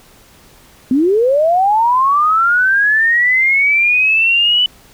sine linear sweep, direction up, 243.6 to 2994 Hz, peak -9 dBFS, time 0.91-4.66 s, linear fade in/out 2 ms, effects pink hiss -45 dBFS RMS until 4.93 s

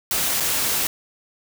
white noise with dropouts, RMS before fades -22 dBFS, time 0.11-0.87 s, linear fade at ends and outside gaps 1 ms, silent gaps 0.401-0.405 s, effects none

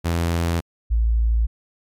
sawtooth / sine tone pair in turn, 84.5 / 56.4 Hz, E2 / A1, +43 / +44 cents, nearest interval perfect fifth, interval 699 cents, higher first, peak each -15 dBFS, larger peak neither, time 0.04-0.61 / 0.9-1.47 s, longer neither, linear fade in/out 20 ms, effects MP3 96 kbps

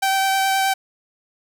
sawtooth tone with vibrato, 774 Hz, G5, 22 cents flat, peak -13 dBFS, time 0.02-0.74 s, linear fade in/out 10 ms, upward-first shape triangle, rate 9.5 Hz, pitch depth 13 cents each way, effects none

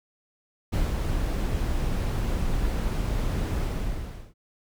brown noise with ADSR envelope, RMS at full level -23 dBFS, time 0.72-4.34 s, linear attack 17 ms, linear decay 190 ms, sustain -3 dB, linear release 730 ms, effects none

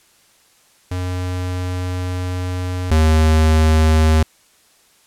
square tone pair in turn, 90.8 / 78.69 Hz, F#2 / D#2, -32 / +20 cents, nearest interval major second, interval 248 cents, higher first, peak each -21 / -11 dBFS, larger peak second, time 0.91-2.91 / 2.91-4.23 s, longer first, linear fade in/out 5 ms, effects white hiss -54 dBFS RMS until 5.06 s + low-pass 11000 Hz 12 dB/octave

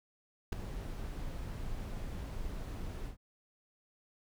brown noise with ADSR envelope, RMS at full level -26 dBFS, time 0.52-3.17 s, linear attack 9 ms, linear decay 3 ms, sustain -14 dB, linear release 110 ms, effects none

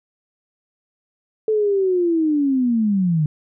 sine linear sweep, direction down, 440 to 146.83 Hz, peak -15 dBFS, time 1.48-3.26 s, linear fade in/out 2 ms, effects none

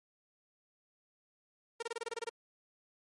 sawtooth tone bursts, 462.6 Hz, A#4, 13 cents flat, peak -32 dBFS, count 10, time 1.8-2.294 s, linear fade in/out 5 ms, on 26 ms, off 26 ms, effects MP3 48 kbps

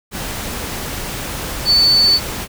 sine tone in noise, 4493 Hz, C#8, 23 cents sharp, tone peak -9 dBFS, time 1.65-2.2 s, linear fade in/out 50 ms, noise pink, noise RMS -25 dBFS, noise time 0.11-2.48 s, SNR +13 dB, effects none

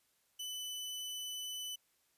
sawtooth tone, 2997 Hz, F#7, 22 cents sharp, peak -37 dBFS, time 0.39-1.76 s, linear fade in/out 10 ms, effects white hiss -75 dBFS RMS until 2.17 s + resampled to 32000 Hz

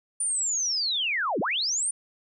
sine linear two-way sweep, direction down then up, 9397 to 155.56 to 9397 Hz, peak -24 dBFS, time 0.2-1.91 s, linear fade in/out 5 ms, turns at 1.4 s, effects none

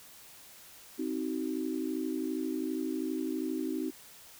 sine chord, C diminished, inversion none, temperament just, 261.6 / 314 / 376.7 Hz, C4 / Eb4 / Gb4, 0 / +16 / +31 cents, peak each -35 / -34 / -38 dBFS, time 0.98-3.91 s, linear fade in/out 20 ms, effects white hiss -53 dBFS RMS until 4.39 s

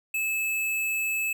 square tone, 2606 Hz, E7, 20 cents flat, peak -26 dBFS, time 0.14-1.33 s, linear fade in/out 5 ms, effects none

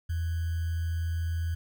sine tone with sample-and-hold, 83.1 Hz, E2, 15 cents sharp, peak -27 dBFS, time 0.09-1.55 s, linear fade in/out 10 ms, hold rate 1575 Hz, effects none

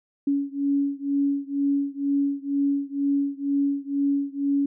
sine beating tone pair, 280 / 282.1 Hz, C#4 / C#4, +18 / +30 cents, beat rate 2.1 Hz, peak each -24 / -25 dBFS, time 0.27-4.66 s, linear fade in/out 5 ms, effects none

